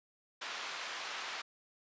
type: band-pass noise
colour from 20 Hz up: pink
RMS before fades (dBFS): -42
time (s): 0.41-1.42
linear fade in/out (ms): 10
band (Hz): 1000 to 4600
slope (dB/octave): 12
effects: resampled to 16000 Hz